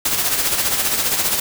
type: noise with tremolo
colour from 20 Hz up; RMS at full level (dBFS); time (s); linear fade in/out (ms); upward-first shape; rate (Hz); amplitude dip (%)
white; -17; 0.05-1.4; 5; sine; 15; 50
effects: none